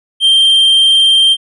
triangle tone, 3161 Hz, G7, 14 cents sharp, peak -4 dBFS, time 0.2-1.37 s, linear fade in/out 50 ms, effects resampled to 24000 Hz

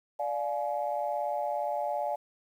sine chord, D diminished, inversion none, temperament just, 587.3 / 704.8 / 845.8 Hz, D5 / F5 / Ab5, 0 / +16 / +31 cents, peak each -32 / -33 / -33 dBFS, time 0.19-2.16 s, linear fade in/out 10 ms, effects tanh soft clip ceiling -19 dBFS + 10-bit

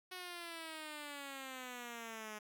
5% pulse exponential sweep, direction down, 370 to 210.3 Hz, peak -34 dBFS, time 0.11-2.39 s, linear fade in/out 10 ms, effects none

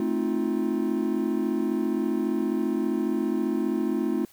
triangle chord, F dominant seventh, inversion first, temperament just, 218.3 / 261.9 / 314.3 / 349.2 Hz, A3 / C4 / Eb4 / F4, -13 / +2 / +18 / 0 cents, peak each -27 dBFS, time 0-4.25 s, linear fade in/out 2 ms, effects white hiss -56 dBFS RMS until 4.32 s

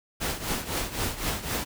pink noise with tremolo, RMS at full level -27 dBFS, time 0.2-1.65 s, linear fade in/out 20 ms, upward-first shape triangle, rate 3.9 Hz, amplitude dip 80%, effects none

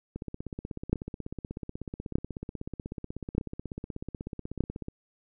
two click trains, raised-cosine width 3 ms, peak -10 / -23 dBFS, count 4 / 78, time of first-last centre 0.93-4.606 / 0.16-4.884 s, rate 0.816 / 16.3 Hz, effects none

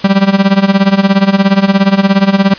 45% pulse tone with tremolo, 195.7 Hz, G3, 3 cents flat, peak -3 dBFS, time 0.04-2.54 s, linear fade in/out 5 ms, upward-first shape sine, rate 17 Hz, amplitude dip 85%, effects white hiss -29 dBFS RMS until 2.58 s + resampled to 11025 Hz

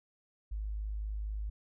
sine tone, 52.2 Hz, G#1, 10 cents sharp, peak -34 dBFS, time 0.51-1.5 s, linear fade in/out 10 ms, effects none

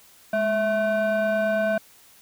sine tone with frequency modulation, 656 Hz, E5, 9 cents flat, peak -18 dBFS, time 0.33-1.78 s, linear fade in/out 5 ms, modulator 865 Hz, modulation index 0.79, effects tanh soft clip ceiling -18 dBFS + white hiss -53 dBFS RMS until 2.21 s

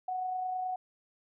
sine tone with amplitude modulation, 740 Hz, F#5, in tune, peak -30 dBFS, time 0.08-0.76 s, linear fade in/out 5 ms, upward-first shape sine, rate 29.5 Hz, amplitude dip 30%, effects none

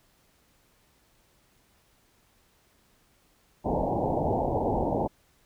white low-pass noise, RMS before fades -27 dBFS, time 3.64-5.08 s, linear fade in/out 20 ms, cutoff 900 Hz, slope 96 dB/octave, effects pink hiss -65 dBFS RMS until 5.45 s

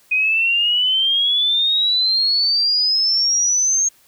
sine exponential sweep, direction up, 2489 to 6500 Hz, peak -14 dBFS, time 0.11-3.89 s, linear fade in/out 10 ms, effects white hiss -54 dBFS RMS until 4.07 s

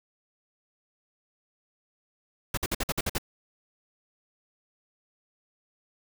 pink noise bursts, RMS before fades -28 dBFS, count 8, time 2.54-3.183 s, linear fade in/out 5 ms, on 34 ms, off 53 ms, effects none

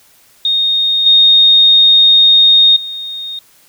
sine tone with level steps, 3700 Hz, A#7, 14 cents flat, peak -10 / -4 / -21 dBFS, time 0.45-3.39 s, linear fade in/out 2 ms, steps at 1.06 / 2.76 s, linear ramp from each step 5 ms, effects white hiss -48 dBFS RMS until 3.68 s

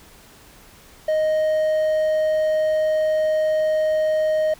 triangle tone, 622.3 Hz, D#5, in tune, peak -15 dBFS, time 1.08-4.54 s, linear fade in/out 5 ms, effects pink hiss -48 dBFS RMS until 4.59 s

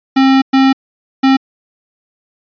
square tone bursts at uneven times, 267.1 Hz, C4, 36 cents sharp, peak -7 dBFS, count 3, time 0.16-0.42 / 0.53-0.73 / 1.23-1.37 s, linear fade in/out 10 ms, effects resampled to 11025 Hz

